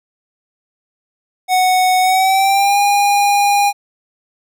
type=tone with pitch glide; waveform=square; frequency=740 to 811.7 Hz; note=F#5 to G#5; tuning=0 to -40 cents; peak=-11 dBFS; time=1.48-3.73 s; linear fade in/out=50 ms; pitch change=+160 cents; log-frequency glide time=2.01-2.79 s; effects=none